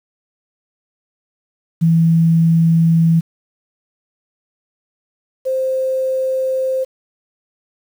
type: tone pair in turn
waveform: sine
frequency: 164.81 / 523.2 Hz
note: E3 / C5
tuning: 0 / 0 cents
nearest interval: octave + minor sixth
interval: 2000 cents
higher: second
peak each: -9 / -15 dBFS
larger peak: first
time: 1.81-3.21 / 5.45-6.85 s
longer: neither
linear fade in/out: 20 ms
effects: 7-bit